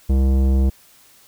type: tone with tanh clipping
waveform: sine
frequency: 66.5 Hz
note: C2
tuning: 29 cents sharp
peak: -15 dBFS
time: 0.09-0.7 s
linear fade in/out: 10 ms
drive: 15 dB
effects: white hiss -51 dBFS RMS until 1.27 s